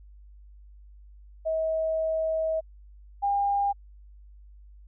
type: tone pair in turn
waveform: sine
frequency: 640 / 803.7 Hz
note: D#5 / G5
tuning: +49 / +43 cents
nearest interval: major third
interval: 394 cents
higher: second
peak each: -24 / -22 dBFS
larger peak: second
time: 1.45-2.61 / 3.22-3.73 s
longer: first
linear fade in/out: 20 ms
effects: added 50 Hz sine -47 dBFS peak until 4.87 s